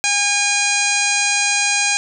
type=harmonic tone; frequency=813 Hz; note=G#5; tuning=37 cents flat; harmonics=1 / 2 / 3 / 4 / 5 / 6 / 7 / 8 / 9 / 10; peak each=-25 / -25 / -19 / -29 / -25 / -27 / -29 / -22 / -27 / -25 dBFS; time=0.04-1.97 s; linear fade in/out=0 ms; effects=none